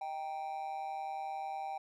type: tone with amplitude modulation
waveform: triangle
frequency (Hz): 784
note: G5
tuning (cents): 0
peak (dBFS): -32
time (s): 0.01-1.78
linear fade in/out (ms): 5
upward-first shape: sine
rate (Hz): 151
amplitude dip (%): 70
effects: none